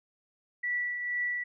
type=tone with tremolo; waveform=sine; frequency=1955 Hz; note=B6; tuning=18 cents flat; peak=-27 dBFS; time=0.63-1.44 s; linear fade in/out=10 ms; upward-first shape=triangle; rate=2.1 Hz; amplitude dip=50%; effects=none